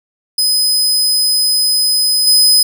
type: tone with level steps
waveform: sawtooth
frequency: 5030 Hz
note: D#8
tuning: 18 cents sharp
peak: -8 / -4 dBFS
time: 0.38-2.63 s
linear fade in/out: 5 ms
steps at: 2.27 s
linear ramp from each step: 2 ms
effects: none